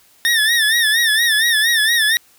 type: tone with vibrato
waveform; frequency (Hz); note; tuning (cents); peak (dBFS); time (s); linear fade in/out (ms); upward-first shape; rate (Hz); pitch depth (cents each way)
25% pulse; 1800; A6; +39; -9; 0.25-2.17; 0; sine; 4.3; 99
effects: white hiss -52 dBFS RMS until 2.38 s